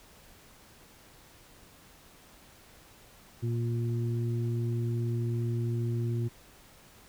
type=harmonic tone; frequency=117.4 Hz; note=A#2; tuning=13 cents sharp; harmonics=1 / 2 / 3; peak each=-28 / -39 / -38 dBFS; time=3.42-6.29 s; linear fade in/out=20 ms; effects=pink hiss -56 dBFS RMS until 7.08 s